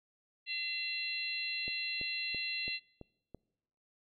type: harmonic tone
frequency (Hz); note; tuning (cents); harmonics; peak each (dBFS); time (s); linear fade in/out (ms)
680; F5; -46; 3 / 4 / 5 / 6; -43 / -37 / -49 / -39; 0.46-2.8; 50
type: click train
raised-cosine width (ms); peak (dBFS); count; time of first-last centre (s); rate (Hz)
2; -33; 6; 1.68-3.347; 3
effects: noise-tail reverb RT60 1.0 s tail -26 dB re dry